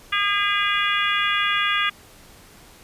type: harmonic tone with a mistuned harmonic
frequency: 406.2 Hz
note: G#4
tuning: 38 cents flat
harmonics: 3 / 4 / 5 / 6 / 7 / 8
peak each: -24 / -25 / -26 / -27 / -27 / -28 dBFS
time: 0.12-1.9 s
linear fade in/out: 10 ms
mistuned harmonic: 8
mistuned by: +68 cents
effects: pink hiss -48 dBFS RMS until 2.83 s + resampled to 32000 Hz